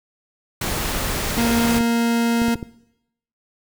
pink noise, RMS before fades -24 dBFS, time 0.61-1.79 s, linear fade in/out 5 ms
40% pulse tone, 233.1 Hz, A#3, in tune, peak -16 dBFS, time 1.37-2.55 s, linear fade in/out 10 ms
clicks, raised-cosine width 3 ms, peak -15 dBFS, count 7, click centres 1.449 / 1.51 / 1.808 / 2.418 / 2.483 / 2.556 / 2.628 s
effects noise-tail reverb RT60 0.8 s tail -19 dB re dry

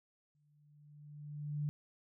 sine tone with exponential growth, 147.7 Hz, D3, 10 cents sharp, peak -32 dBFS, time 0.35-1.69 s, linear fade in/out 0 ms, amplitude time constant 290 ms, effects none

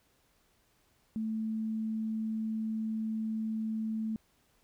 sine tone, 220 Hz, A3, in tune, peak -31 dBFS, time 1.16-4.16 s, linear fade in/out 0 ms, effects pink hiss -70 dBFS RMS until 4.63 s

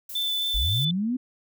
violet noise, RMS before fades -37 dBFS, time 0.09-0.85 s, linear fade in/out 5 ms
sine tone with vibrato, 3520 Hz, A7, in tune, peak -24 dBFS, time 0.15-0.91 s, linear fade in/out 5 ms, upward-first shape sine, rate 3.8 Hz, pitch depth 10 cents each way
sine linear sweep, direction up, 41.16 to 261.6 Hz, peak -23 dBFS, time 0.54-1.17 s, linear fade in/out 10 ms
effects none

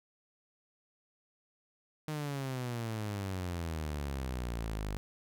sawtooth exponential sweep, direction down, 155.56 to 49.03 Hz, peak -31 dBFS, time 2.08-4.97 s, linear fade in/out 0 ms, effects none

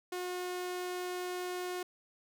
sawtooth tone, 361 Hz, F#4, 43 cents flat, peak -32 dBFS, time 0.12-1.83 s, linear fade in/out 5 ms, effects none

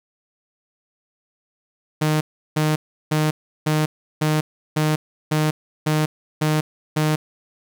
sawtooth tone bursts, 153.9 Hz, D#3, 19 cents flat, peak -13 dBFS, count 10, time 2.01-7.16 s, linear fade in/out 10 ms, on 200 ms, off 350 ms, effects none

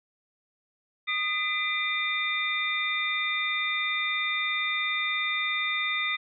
sine tone cluster, 1237 / 2017 / 2380 / 3630 Hz, D#6 / B6 / D7 / A#7, -10 / +36 / +22 / -47 cents, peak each -34 / -29 / -31 / -32 dBFS, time 1.07-6.17 s, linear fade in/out 20 ms, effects none

